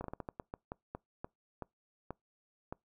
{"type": "slowing click train", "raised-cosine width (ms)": 1, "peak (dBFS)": -26, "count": 14, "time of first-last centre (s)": [0.01, 2.725], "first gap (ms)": 32, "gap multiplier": 1.28, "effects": ["noise-tail reverb RT60 0.2 s tail -26 dB re dry"]}